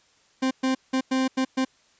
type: tone bursts at uneven times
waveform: 40% pulse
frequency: 261.6 Hz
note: C4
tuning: in tune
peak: -20 dBFS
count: 6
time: 0.42-0.51 / 0.63-0.75 / 0.93-1.01 / 1.11-1.28 / 1.37-1.45 / 1.57-1.65 s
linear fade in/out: 10 ms
effects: white hiss -61 dBFS RMS until 1.99 s + resampled to 16000 Hz